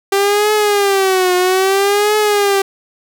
sawtooth tone with vibrato, 392 Hz, G4, in tune, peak -7 dBFS, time 0.12-2.62 s, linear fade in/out 5 ms, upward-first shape triangle, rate 0.61 Hz, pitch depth 150 cents each way, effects none

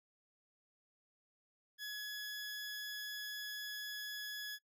20% pulse tone, 1688 Hz, G#6, 28 cents sharp, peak -37 dBFS, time 1.78-4.59 s, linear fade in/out 50 ms, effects noise-tail reverb RT60 0.1 s tail -23 dB re dry

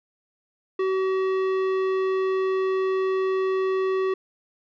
sine tone with tanh clipping, 379.4 Hz, F#4, 43 cents sharp, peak -23 dBFS, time 0.79-4.14 s, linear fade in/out 5 ms, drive 14 dB, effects none

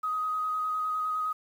sine tone with vibrato, 1256 Hz, D#6, 16 cents sharp, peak -27 dBFS, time 0.03-1.33 s, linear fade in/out 10 ms, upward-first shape square, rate 9.8 Hz, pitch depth 10 cents each way, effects 9-bit

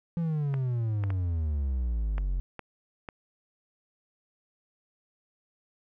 triangle exponential sweep, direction down, 171.9 to 43.32 Hz, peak -24 dBFS, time 0.17-2.4 s, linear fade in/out 0 ms
clicks, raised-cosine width 0.5 ms, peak -23 dBFS, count 6, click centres 0.541 / 1.038 / 1.104 / 2.181 / 2.593 / 3.088 s
effects none

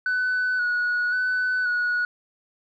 sine tone with vibrato, 1480 Hz, F#6, in tune, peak -19 dBFS, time 0.06-2.05 s, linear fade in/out 2 ms, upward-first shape square, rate 0.94 Hz, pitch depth 24 cents each way, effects tanh soft clip ceiling -19 dBFS

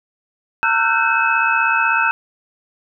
sine tone cluster, 911 / 1341 / 1476 / 1552 / 2583 Hz, A#5 / E6 / F#6 / G6 / E7, -40 / +29 / -5 / -18 / -36 cents, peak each -20 dBFS, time 0.63-2.11 s, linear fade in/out 0 ms, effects none

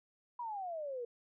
sine exponential sweep, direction down, 987.8 to 464.8 Hz, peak -38 dBFS, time 0.39-1.05 s, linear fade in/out 5 ms, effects none

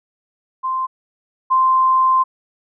sine tone pair in turn, 1043 / 1043 Hz, C6 / C6, -6 / -6 cents, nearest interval unison, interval 0 cents, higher neither, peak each -18 / -11 dBFS, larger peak second, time 0.63-0.87 / 1.5-2.24 s, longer second, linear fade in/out 20 ms, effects none

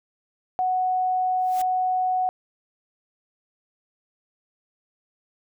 sine tone, 740 Hz, F#5, in tune, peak -20 dBFS, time 0.59-2.29 s, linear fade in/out 0 ms
white noise with exponential growth, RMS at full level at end -34 dBFS, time 1.37-1.62 s, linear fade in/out 5 ms, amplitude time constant 53 ms
effects none

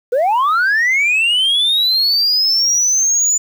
sine linear sweep, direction up, 461.4 to 7040 Hz, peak -9 dBFS, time 0.12-3.38 s, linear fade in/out 10 ms, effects tanh soft clip ceiling -10 dBFS + 7-bit

